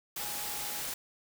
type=tone in noise; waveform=sine; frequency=828 Hz; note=G#5; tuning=5 cents flat; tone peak=-46 dBFS; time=0.19-0.81 s; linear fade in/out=5 ms; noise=white; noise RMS=-37 dBFS; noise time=0.16-0.94 s; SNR=-12 dB; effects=none